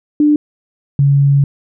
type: tone pair in turn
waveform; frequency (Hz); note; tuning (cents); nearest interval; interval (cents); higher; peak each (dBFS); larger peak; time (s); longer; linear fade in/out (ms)
sine; 297.5 / 140.4; D4 / C#3; +22 / +22; octave + minor second; 1300; first; -7; neither; 0.2-0.36 / 0.99-1.44; second; 2
effects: none